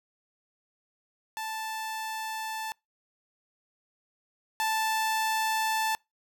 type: tone pair in turn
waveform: sawtooth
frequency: 880 / 880 Hz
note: A5 / A5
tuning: 0 / 0 cents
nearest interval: unison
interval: 0 cents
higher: neither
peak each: -29 / -22 dBFS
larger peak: second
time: 1.37-2.72 / 4.6-5.95 s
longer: neither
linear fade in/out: 0 ms
effects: noise-tail reverb RT60 0.2 s tail -26 dB re dry